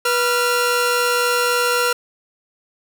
sawtooth tone pair together, 487.6 / 1379 Hz, B4 / F6, -22 / -22 cents, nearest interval octave + tritone, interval 1800 cents, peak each -15 dBFS, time 0.05-1.93 s, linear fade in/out 5 ms, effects none

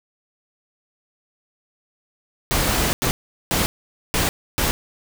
pink noise bursts at uneven times, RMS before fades -20 dBFS, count 5, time 2.51-2.93 / 3.02-3.11 / 3.51-3.66 / 4.14-4.29 / 4.58-4.71 s, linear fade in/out 0 ms, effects none

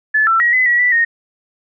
sine tone with pitch steps, 1731 / 1339 / 1903 / 2019 / 1925 / 1971 / 1856 Hz, A6 / E6 / A#6 / B6 / B6 / B6 / A#6, -29 / +27 / +35 / +38 / -45 / -4 / -8 cents, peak -10 dBFS, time 0.14-1.05 s, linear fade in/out 10 ms, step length 130 ms, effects none

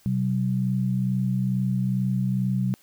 sine tone pair together, 127.9 / 190.18 Hz, C3 / F#3, -39 / +48 cents, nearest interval perfect fifth, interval 687 cents, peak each -24 dBFS, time 0.06-2.74 s, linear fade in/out 0 ms, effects white hiss -58 dBFS RMS until 2.82 s

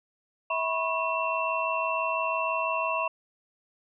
sine tone cluster, 649 / 983 / 1089 / 2698 Hz, E5 / B5 / C#6 / E7, -27 / -8 / -31 / +40 cents, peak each -31 dBFS, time 0.5-3.08 s, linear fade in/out 5 ms, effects none

